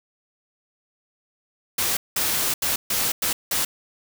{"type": "noise bursts at uneven times", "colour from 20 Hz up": "white", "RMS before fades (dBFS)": -23, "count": 6, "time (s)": [[1.78, 1.97], [2.16, 2.54], [2.62, 2.76], [2.9, 3.12], [3.22, 3.33], [3.51, 3.65]], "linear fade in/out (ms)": 5, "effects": []}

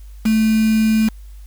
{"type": "tone with quantisation", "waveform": "sine", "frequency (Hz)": 219.4, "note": "A3", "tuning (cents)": -5, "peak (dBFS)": -12, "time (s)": [0.25, 1.09], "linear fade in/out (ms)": 10, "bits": 4, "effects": ["added 50 Hz sine -34 dBFS peak until 1.46 s", "white hiss -55 dBFS RMS until 1.46 s"]}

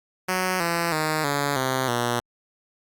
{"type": "tone with pitch steps", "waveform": "5% pulse", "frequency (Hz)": [185, 169.65, 155.57, 142.65, 130.81, 119.96], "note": ["F#3", "F3", "D#3", "C#3", "C3", "B2"], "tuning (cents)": [0, -50, 0, 50, 0, -50], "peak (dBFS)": -11, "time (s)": [0.28, 2.2], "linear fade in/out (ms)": 10, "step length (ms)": 320, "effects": ["Opus 48 kbps"]}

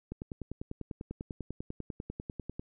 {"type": "click train", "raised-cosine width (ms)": 3, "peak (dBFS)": -25, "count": 26, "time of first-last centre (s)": [0.12, 2.595], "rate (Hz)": 10.1, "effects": []}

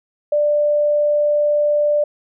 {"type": "tone", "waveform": "sine", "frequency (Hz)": 591, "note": "D5", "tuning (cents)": 11, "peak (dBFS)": -13, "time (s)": [0.32, 2.04], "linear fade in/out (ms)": 5, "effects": []}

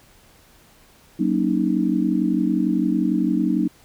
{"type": "chord", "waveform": "sine", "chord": "D# minor seventh", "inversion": "first", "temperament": "just", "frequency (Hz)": [186.68, 233.3, 280, 311.1], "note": ["F#3", "A#3", "C#4", "D#4"], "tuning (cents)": [16, 2, 18, 0], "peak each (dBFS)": [-23, -23, -24, -22], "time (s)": [1.19, 3.68], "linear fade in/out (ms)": 10, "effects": ["pink hiss -53 dBFS RMS until 3.84 s"]}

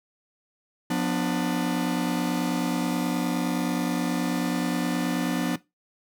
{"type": "chord", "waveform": "45% pulse", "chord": "B diminished", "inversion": "second", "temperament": "just", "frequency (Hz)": [177.8, 246.9, 296.3], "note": ["F3", "B3", "D4"], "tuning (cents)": [31, 0, 15], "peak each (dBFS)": -28, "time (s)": [0.9, 5.56], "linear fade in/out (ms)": 5, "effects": ["noise-tail reverb RT60 0.2 s tail -18 dB re dry"]}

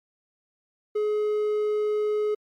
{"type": "tone", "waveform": "triangle", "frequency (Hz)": 422.5, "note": "G#4", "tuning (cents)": 30, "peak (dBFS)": -20, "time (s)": [0.95, 2.35], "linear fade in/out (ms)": 10, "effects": ["MP3 64 kbps"]}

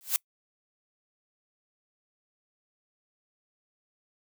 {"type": "noise with exponential growth", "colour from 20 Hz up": "blue", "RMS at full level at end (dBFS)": -21, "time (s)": [0.01, 0.16], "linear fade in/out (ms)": 0, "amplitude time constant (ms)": 32, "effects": ["noise-tail reverb RT60 0.1 s tail -25 dB re dry"]}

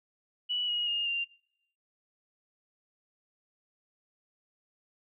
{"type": "tone with pitch steps", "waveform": "sine", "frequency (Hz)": [2948, 2892, 2838, 2784], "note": ["F#7", "F#7", "F7", "F7"], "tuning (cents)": [-7, -40, 27, -6], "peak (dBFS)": -28, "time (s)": [0.49, 1.25], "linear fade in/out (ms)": 20, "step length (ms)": 190, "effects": ["noise-tail reverb RT60 0.8 s tail -25 dB re dry"]}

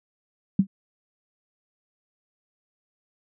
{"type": "tone with exponential decay", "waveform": "sine", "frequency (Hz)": 194.2, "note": "G3", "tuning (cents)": -16, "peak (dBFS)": -11, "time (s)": [0.59, 0.67], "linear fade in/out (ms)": 5, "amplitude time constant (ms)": 17, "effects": []}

